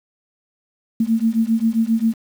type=beating tone pair; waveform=sine; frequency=222 / 229.5 Hz; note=A3 / A#3; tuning=+16 / -27 cents; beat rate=7.5 Hz; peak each=-18 dBFS; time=1-2.14 s; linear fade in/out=5 ms; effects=7-bit